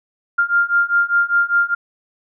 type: beating tone pair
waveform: sine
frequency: 1396.9 / 1401.9 Hz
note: F6 / F6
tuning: 0 / +6 cents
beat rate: 5 Hz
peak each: -17 / -16 dBFS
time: 0.38-1.75 s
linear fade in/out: 10 ms
effects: none